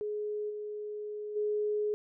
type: tone with level steps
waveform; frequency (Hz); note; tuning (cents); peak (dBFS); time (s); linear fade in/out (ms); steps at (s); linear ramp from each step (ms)
sine; 420; G#4; +19; -32 / -36 / -28; 0.01-1.94; 0; 0.49 / 1.35; 20
effects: none